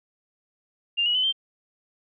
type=tone with pitch steps; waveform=sine; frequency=2799 / 2911 / 3028 / 3149 Hz; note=F7 / F#7 / F#7 / G7; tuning=+3 / -29 / +39 / +7 cents; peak=-20 dBFS; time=0.97-1.326 s; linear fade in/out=20 ms; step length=89 ms; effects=none